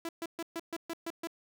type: tone bursts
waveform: sawtooth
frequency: 333.2 Hz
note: E4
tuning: 19 cents sharp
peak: -31 dBFS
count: 8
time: 0.05-1.272 s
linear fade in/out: 2 ms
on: 39 ms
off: 130 ms
effects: none